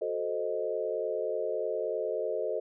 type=chord; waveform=sine; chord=F# diminished seventh; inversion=none; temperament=equal; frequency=370 / 440 / 523.3 / 622.3 Hz; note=F#4 / A4 / C5 / Eb5; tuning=0 / 0 / 0 / 0 cents; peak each=-38 / -33 / -35 / -34 dBFS; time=0.01-2.6 s; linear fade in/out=10 ms; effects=none